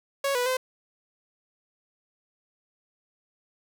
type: tone with pitch steps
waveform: sawtooth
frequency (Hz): 554 / 492.2 / 514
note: C#5 / B4 / C5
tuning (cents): -1 / -6 / -31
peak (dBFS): -20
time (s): 0.24-0.57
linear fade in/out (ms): 5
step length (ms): 110
effects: none